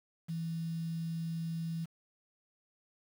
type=tone with quantisation; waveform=sine; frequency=164.81 Hz; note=E3; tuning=in tune; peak=-34 dBFS; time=0.28-1.86 s; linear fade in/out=20 ms; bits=9; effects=none